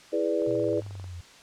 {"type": "chord", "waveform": "sine", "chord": "E dominant seventh", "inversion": "none", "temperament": "equal", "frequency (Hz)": [329.6, 415.3, 493.9, 587.3], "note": ["E4", "G#4", "B4", "D5"], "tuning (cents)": [0, 0, 0, 0], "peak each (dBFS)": -29, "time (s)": [0.12, 0.81], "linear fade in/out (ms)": 20}
{"type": "click train", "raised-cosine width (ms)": 1, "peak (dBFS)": -33, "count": 15, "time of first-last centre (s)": [0.42, 1.042], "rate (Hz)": 22.5}
{"type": "exponential sweep", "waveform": "sine", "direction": "down", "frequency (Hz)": [123.47, 85.1], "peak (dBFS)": -36, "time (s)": [0.47, 1.21], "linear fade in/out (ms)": 5}
{"effects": ["white hiss -51 dBFS RMS until 1.42 s", "low-pass 6000 Hz 12 dB/octave"]}